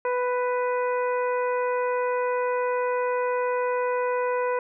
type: harmonic tone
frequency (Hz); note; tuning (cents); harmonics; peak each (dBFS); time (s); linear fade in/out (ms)
495.7; B4; +6; 1 / 2 / 3 / 4 / 5; -24 / -28 / -35 / -39 / -41; 0.05-4.59; 2
effects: none